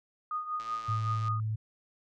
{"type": "tone with tremolo", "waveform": "sine", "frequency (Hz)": 1235, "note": "D#6", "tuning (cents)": -13, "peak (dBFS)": -29, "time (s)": [0.31, 1.4], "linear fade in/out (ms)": 2, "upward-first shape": "triangle", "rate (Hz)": 5.3, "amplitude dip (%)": 75}
{"type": "click train", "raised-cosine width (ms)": 0.2, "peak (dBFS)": -31, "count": 78, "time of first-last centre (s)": [0.6, 1.281], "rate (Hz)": 113}
{"type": "tone", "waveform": "sine", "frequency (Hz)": 108.9, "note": "A2", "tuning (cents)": -17, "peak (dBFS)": -29, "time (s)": [0.88, 1.56], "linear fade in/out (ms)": 10}
{"effects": []}